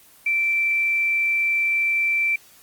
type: tone with quantisation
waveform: sine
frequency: 2339 Hz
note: D7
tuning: 8 cents flat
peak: -18 dBFS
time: 0.26-2.36 s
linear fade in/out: 5 ms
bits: 8
effects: white hiss -51 dBFS RMS until 2.62 s + Opus 24 kbps